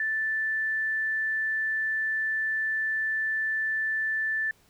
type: tone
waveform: sine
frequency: 1760 Hz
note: A6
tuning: in tune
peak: -25 dBFS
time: 0-4.51 s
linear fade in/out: 2 ms
effects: pink hiss -62 dBFS RMS until 4.69 s